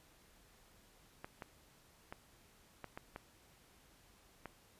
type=clicks; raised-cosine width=0.5 ms; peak=-30 dBFS; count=7; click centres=1.245 / 1.422 / 2.125 / 2.843 / 2.975 / 3.161 / 4.457 s; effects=pink hiss -66 dBFS RMS until 4.79 s + resampled to 32000 Hz